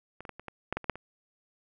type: clicks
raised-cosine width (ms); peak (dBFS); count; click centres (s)
0.5; -27 / -28 / -24 / -28 / -24 / -15 / -16 / -27 / -10 / -27; 10; 0.206 / 0.252 / 0.293 / 0.396 / 0.483 / 0.726 / 0.77 / 0.843 / 0.897 / 0.956
effects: none